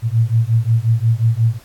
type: beating tone pair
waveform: sine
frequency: 111.5 / 117.1 Hz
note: A2 / A#2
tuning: +23 / +8 cents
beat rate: 5.6 Hz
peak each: -15 dBFS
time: 0.02-1.59 s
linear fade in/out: 50 ms
effects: pink hiss -47 dBFS RMS until 1.64 s + AAC 64 kbps